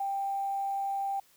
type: tone with quantisation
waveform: sine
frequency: 789 Hz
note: G5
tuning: 11 cents sharp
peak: -29 dBFS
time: 0-1.2 s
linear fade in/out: 5 ms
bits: 9
effects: white hiss -63 dBFS RMS until 1.36 s